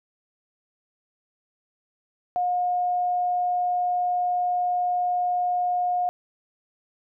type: tone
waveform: sine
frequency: 717 Hz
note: F5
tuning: 45 cents sharp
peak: -21 dBFS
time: 2.36-6.09 s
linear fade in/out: 0 ms
effects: none